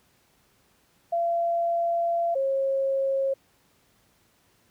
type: tone pair in turn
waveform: sine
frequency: 682 / 541.3 Hz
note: F5 / C#5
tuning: -41 / -41 cents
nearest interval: major third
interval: 400 cents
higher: first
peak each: -22 dBFS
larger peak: neither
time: 1.12-2.35 / 2.35-3.34 s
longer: first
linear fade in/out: 10 ms
effects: pink hiss -64 dBFS RMS until 4.7 s + high-pass 60 Hz 12 dB/octave